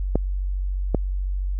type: clicks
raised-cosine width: 2 ms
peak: -6 dBFS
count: 2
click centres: 0.156 / 0.947 s
effects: added 47 Hz sine -22 dBFS peak until 1.59 s